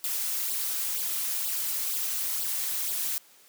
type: noise with flanger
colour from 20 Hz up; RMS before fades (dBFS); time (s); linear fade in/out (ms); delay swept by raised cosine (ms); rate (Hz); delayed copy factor
blue; -30; 0.04-3.18; 0; 0.23 to 5.53; 2.1; +0.7
effects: white hiss -57 dBFS RMS until 3.48 s + high-pass 200 Hz 12 dB/octave